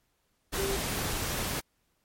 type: tone in noise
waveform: sine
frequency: 392 Hz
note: G4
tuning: in tune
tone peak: -30 dBFS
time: 0.57-0.77 s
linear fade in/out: 20 ms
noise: pink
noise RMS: -32 dBFS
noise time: 0.52-1.61 s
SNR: -1 dB
effects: pink hiss -74 dBFS RMS until 2.04 s + MP3 64 kbps